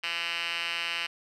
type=tone with band-pass filter; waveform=5% pulse; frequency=169.3 Hz; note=E3; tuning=46 cents sharp; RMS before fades=-32 dBFS; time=0.03-1.07 s; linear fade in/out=10 ms; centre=3000 Hz; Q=8.1; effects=none